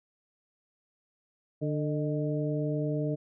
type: harmonic tone with a mistuned harmonic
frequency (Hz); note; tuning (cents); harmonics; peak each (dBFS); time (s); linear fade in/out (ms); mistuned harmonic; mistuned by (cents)
148.5; D3; +20; 1 / 2 / 3 / 4; -30 / -33 / -35 / -36; 1.61-3.16; 20; 4; +58
effects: none